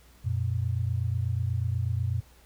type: tone pair together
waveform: sine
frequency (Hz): 91.4 / 119.58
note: F#2 / A#2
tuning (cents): -21 / +45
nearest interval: perfect fourth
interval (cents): 466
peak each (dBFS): -28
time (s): 0.24-2.21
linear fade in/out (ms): 20
effects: added 60 Hz sine -56 dBFS peak until 2.45 s + pink hiss -59 dBFS RMS until 2.45 s